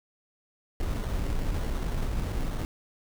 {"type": "noise with sample-and-hold", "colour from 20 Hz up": "brown", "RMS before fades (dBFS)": -29, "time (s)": [0.8, 2.65], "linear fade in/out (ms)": 0, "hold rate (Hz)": 2450, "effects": []}